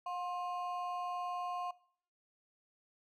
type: ring-modulated tone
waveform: triangle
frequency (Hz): 888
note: A5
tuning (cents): +16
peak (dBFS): -32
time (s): 0.06-1.71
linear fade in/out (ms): 5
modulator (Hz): 171
effects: noise-tail reverb RT60 0.6 s tail -22 dB re dry